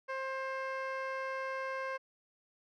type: tone with low-pass filter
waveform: 15% pulse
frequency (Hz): 530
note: C5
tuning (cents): +22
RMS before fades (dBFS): -38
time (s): 0.08-1.98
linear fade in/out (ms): 20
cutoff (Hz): 2500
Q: 0.7
effects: none